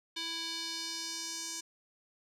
square tone with band-pass filter sweep, 330.1 Hz, E4, 2 cents sharp, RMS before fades -39 dBFS, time 0.16-1.61 s, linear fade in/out 10 ms, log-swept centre 3800 to 6500 Hz, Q 2.6, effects none

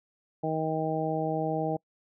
harmonic tone, 158.1 Hz, D#3, 28 cents sharp, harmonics 1 / 2 / 3 / 4 / 5, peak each -33 / -33 / -33 / -33 / -33 dBFS, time 0.43-1.77 s, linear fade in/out 10 ms, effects noise-tail reverb RT60 0.1 s tail -26 dB re dry

